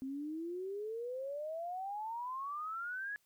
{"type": "exponential sweep", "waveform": "sine", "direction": "up", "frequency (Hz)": [260.3, 1700], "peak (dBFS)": -38, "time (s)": [0.02, 3.16], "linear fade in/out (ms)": 0, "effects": ["white hiss -75 dBFS RMS until 3.25 s"]}